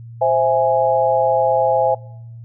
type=chord; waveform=sine; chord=C augmented; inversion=none; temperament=equal; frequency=523.3 / 659.3 / 830.6 Hz; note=C5 / E5 / G#5; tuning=0 / 0 / 0 cents; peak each=-17 dBFS; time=0.21-1.95 s; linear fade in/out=10 ms; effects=noise-tail reverb RT60 0.8 s tail -24 dB re dry + added 116 Hz sine -33 dBFS peak until 2.44 s